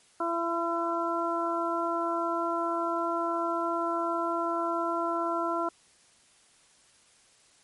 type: harmonic tone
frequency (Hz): 337.3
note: E4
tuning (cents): +40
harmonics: 1 / 2 / 3 / 4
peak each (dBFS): -32 / -32 / -32 / -32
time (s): 0.2-5.69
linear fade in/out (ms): 5
effects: white hiss -61 dBFS RMS until 7.63 s + MP3 48 kbps